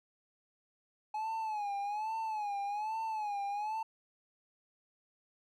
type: tone with vibrato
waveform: triangle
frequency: 846 Hz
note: G#5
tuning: 32 cents sharp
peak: -32 dBFS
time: 1.14-3.83 s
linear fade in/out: 5 ms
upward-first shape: sine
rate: 1.2 Hz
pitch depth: 98 cents each way
effects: none